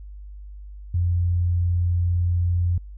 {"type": "tone", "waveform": "sine", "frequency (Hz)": 87.6, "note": "F2", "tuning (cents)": 6, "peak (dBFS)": -18, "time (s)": [0.94, 2.78], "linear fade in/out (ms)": 5, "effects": ["added 50 Hz sine -36 dBFS peak until 2.97 s"]}